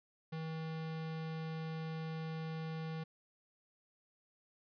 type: tone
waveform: square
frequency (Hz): 160.2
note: E3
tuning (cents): -49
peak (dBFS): -40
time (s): 0.32-3.04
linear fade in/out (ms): 10
effects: resampled to 11025 Hz